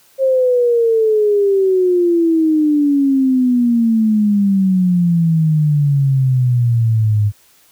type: exponential sweep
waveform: sine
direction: down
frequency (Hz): 538 to 102.3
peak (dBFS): -10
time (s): 0.18-7.32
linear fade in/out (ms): 50
effects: white hiss -51 dBFS RMS until 7.71 s + high-pass 60 Hz 12 dB/octave